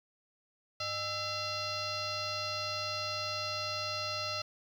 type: tone with frequency modulation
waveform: sine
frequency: 2741 Hz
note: F7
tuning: 33 cents flat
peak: -33 dBFS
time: 0.8-4.42 s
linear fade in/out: 5 ms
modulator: 710 Hz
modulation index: 3.4
effects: 10-bit